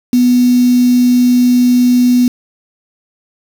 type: tone with quantisation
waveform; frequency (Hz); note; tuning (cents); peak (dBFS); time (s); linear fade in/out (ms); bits
sine; 246.9; B3; 0; -6; 0.13-2.28; 2; 4
effects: none